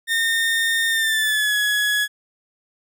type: tone with pitch glide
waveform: 30% pulse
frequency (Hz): 1826 to 1684.1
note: A#6 to G#6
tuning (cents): -36 to +24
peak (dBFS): -15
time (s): 0.07-2.08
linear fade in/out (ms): 50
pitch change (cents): -140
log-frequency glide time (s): 0.89-1.55
effects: none